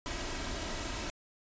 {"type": "noise with comb filter", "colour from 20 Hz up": "pink", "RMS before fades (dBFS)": -37, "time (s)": [0.06, 1.1], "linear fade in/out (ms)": 0, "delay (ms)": 3.1, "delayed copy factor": 0.5, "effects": ["resampled to 16000 Hz"]}